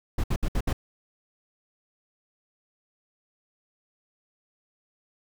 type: noise bursts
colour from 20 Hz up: brown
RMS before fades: -24 dBFS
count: 5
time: 0.18-0.73 s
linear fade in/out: 5 ms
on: 58 ms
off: 65 ms
effects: none